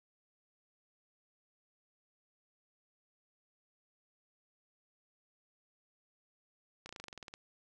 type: slowing click train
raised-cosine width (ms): 0.2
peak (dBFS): -29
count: 12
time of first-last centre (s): 6.86-7.339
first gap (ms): 32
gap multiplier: 1.06
effects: none